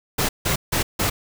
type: noise bursts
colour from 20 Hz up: pink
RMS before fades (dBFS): -21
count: 4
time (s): 0.18-1.1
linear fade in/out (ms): 10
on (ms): 110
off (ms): 160
effects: none